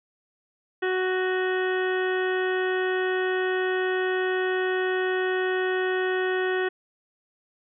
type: harmonic tone with a mistuned harmonic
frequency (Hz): 371.2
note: F#4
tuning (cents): +6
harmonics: 1 / 2 / 3 / 4 / 5 / 7 / 8 / 9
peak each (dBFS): -24 / -34 / -38 / -32 / -31 / -41 / -44 / -44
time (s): 0.82-6.69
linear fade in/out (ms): 10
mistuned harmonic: 7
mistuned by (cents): -28
effects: none